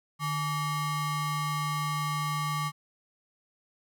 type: ring-modulated tone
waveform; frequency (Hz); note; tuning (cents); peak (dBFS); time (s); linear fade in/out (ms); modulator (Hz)
square; 501; B4; +25; -26; 0.19-2.72; 50; 652
effects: none